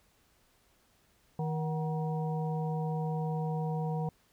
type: harmonic tone with a mistuned harmonic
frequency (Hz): 158.2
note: D#3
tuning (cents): +29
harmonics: 1 / 3 / 5 / 6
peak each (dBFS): -31 / -39 / -40 / -44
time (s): 1.39-4.09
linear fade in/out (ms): 2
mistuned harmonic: 5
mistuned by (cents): -100
effects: pink hiss -68 dBFS RMS until 4.32 s